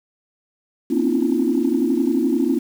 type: tone cluster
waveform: sine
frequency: 236.3 / 264.3 / 276.1 / 316.2 / 346.8 Hz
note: A#3 / C4 / C#4 / D#4 / F4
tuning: +24 / +18 / -7 / +28 / -12 cents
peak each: -22 dBFS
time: 0.9-2.59 s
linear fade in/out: 10 ms
effects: tanh soft clip ceiling -7 dBFS + 7-bit